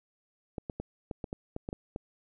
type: clicks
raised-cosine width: 2 ms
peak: -22 dBFS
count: 10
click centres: 0.582 / 0.698 / 0.8 / 1.112 / 1.242 / 1.329 / 1.564 / 1.689 / 1.729 / 1.961 s
effects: none